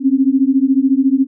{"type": "beating tone pair", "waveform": "sine", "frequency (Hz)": [261.6, 275.6], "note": ["C4", "C#4"], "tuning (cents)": [0, -10], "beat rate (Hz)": 14, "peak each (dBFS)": -13, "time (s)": [0, 1.27], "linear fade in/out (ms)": 50, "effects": []}